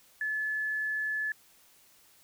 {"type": "tone", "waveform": "sine", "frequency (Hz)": 1724, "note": "A6", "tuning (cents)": -36, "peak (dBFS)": -29, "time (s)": [0.21, 1.32], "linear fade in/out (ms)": 2, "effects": ["white hiss -61 dBFS RMS until 2.23 s"]}